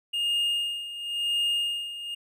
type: tone with tremolo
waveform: triangle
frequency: 2835 Hz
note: F7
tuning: 25 cents sharp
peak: -21 dBFS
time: 0.13-2.15 s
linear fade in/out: 10 ms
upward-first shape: sine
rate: 0.95 Hz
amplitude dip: 75%
effects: none